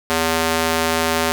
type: tone with high-pass filter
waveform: square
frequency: 81.6 Hz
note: E2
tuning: 17 cents flat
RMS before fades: -19 dBFS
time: 0.1-1.32 s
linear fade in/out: 0 ms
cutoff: 370 Hz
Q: 0.51
effects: none